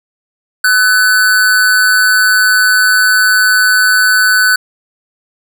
square tone with amplitude modulation, 1500 Hz, F#6, 23 cents sharp, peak -5 dBFS, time 0.64-4.56 s, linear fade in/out 5 ms, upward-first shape sine, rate 199 Hz, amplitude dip 55%, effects none

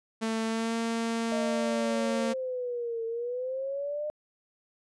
sawtooth tone with pitch glide, 223.4 to 229 Hz, A3 to A#3, +27 to -31 cents, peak -24 dBFS, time 0.21-2.34 s, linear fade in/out 20 ms, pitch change +42 cents, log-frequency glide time 0.46-0.75 s
sine linear two-way sweep, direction down then up, 630 to 451.7 to 607 Hz, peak -30 dBFS, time 1.32-4.1 s, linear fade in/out 0 ms, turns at 3.05 s
effects resampled to 22050 Hz

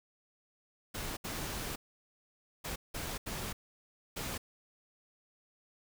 pink noise bursts at uneven times, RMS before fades -39 dBFS, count 6, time 0.94-1.17 / 1.24-1.76 / 2.64-2.76 / 2.94-3.18 / 3.26-3.53 / 4.16-4.38 s, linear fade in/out 10 ms, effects none

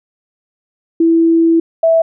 sine tone pair in turn, 330.3 / 655.8 Hz, E4 / E5, +4 / -9 cents, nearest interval octave, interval 1187 cents, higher second, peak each -7 dBFS, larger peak neither, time 1-1.6 / 1.83-2.02 s, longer first, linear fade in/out 5 ms, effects none

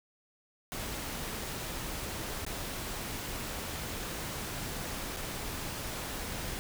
pink noise with dropouts, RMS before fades -38 dBFS, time 0.72-6.59 s, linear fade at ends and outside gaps 0 ms, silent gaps 2.45-2.465 / 5.163-5.169 s, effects none

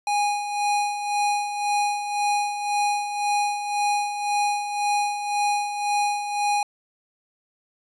square tone with tremolo, 823 Hz, G#5, 16 cents flat, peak -20 dBFS, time 0.07-6.63 s, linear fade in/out 2 ms, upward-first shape sine, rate 1.9 Hz, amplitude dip 60%, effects resampled to 24000 Hz

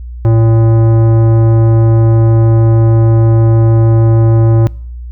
sine tone with tanh clipping, 113.3 Hz, A#2, 49 cents flat, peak -7 dBFS, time 0.25-4.67 s, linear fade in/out 0 ms, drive 15 dB, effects noise-tail reverb RT60 0.6 s tail -25 dB re dry + added 60 Hz sine -22 dBFS peak until 5.11 s

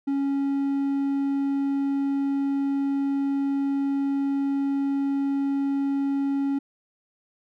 triangle tone, 277.2 Hz, C#4, in tune, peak -20 dBFS, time 0.07-6.59 s, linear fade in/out 10 ms, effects none

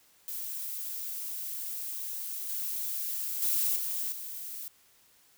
violet noise with level steps, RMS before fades -37 / -34 / -28 / -33 / -40 dBFS, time 0.28-4.68 s, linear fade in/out 0 ms, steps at 2.49 / 3.42 / 3.76 / 4.12 s, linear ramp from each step 2 ms, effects white hiss -63 dBFS RMS until 5.37 s

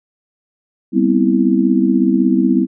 sine chord, C major seventh, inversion second, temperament just, 196.22 / 245.3 / 261.6 / 327 Hz, G3 / B3 / C4 / E4, +2 / -12 / 0 / -14 cents, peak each -16 dBFS, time 0.92-2.67 s, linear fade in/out 50 ms, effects none

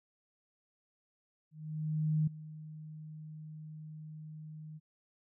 sine tone with ADSR envelope, 154.8 Hz, D#3, 9 cents flat, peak -26 dBFS, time 1.51-4.8 s, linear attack 760 ms, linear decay 8 ms, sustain -18 dB, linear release 35 ms, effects none

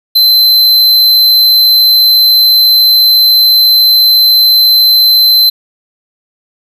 square tone, 4077 Hz, C8, 46 cents flat, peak -4 dBFS, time 0.15-5.5 s, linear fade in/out 10 ms, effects none

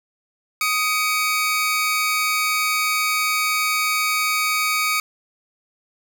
sawtooth tone pair together, 1247 / 2270 Hz, D#6 / C#7, +3 / +41 cents, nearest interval minor seventh, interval 1038 cents, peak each -18 dBFS, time 0.61-5 s, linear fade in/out 2 ms, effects 9-bit

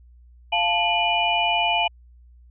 sine tone cluster, 695 / 876 / 2433 / 2957 Hz, F5 / A5 / D#7 / F#7, -9 / -8 / -39 / -2 cents, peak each -24 dBFS, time 0.52-1.88 s, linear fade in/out 10 ms, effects added 60 Hz sine -47 dBFS peak until 2.5 s

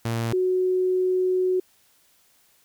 sawtooth / sine tone pair in turn, 115.2 / 368.9 Hz, A#2 / F#4, -20 / -5 cents, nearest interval octave + minor sixth, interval 2015 cents, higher second, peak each -20 / -19 dBFS, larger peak second, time 0.05-0.33 / 0.33-1.6 s, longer second, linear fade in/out 5 ms, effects white hiss -61 dBFS RMS until 2.64 s

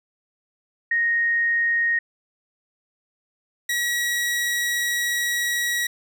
sine / sawtooth tone pair in turn, 1864.7 / 1917.1 Hz, A#6 / A#6, 0 / +48 cents, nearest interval unison, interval 48 cents, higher second, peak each -18 dBFS, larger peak neither, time 0.91-1.99 / 3.69-5.87 s, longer second, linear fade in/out 5 ms, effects none

